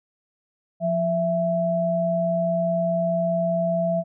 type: tone pair together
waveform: sine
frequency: 174.61 / 663.8 Hz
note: F3 / E5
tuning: 0 / +12 cents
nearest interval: octave + major seventh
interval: 2312 cents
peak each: -25 / -21 dBFS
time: 0.8-4.04 s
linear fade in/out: 50 ms
effects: none